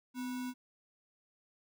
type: tone with sample-and-hold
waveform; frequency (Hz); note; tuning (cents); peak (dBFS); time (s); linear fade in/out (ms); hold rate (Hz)
sine; 253.1; B3; +43; -36; 0.14-0.54; 50; 1225
effects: none